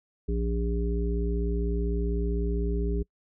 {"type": "harmonic tone", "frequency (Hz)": 57.9, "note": "A#1", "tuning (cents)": -11, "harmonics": [1, 3, 5, 7], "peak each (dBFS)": [-26, -33, -37, -33], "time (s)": [0.28, 3.03], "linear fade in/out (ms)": 10, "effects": ["noise-tail reverb RT60 0.1 s tail -26 dB re dry"]}